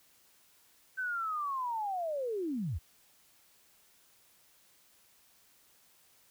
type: linear sweep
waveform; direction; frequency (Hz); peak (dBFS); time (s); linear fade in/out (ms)
sine; down; 1546 to 59.9; -32; 0.97-2.79; 20
effects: white hiss -65 dBFS RMS until 6.3 s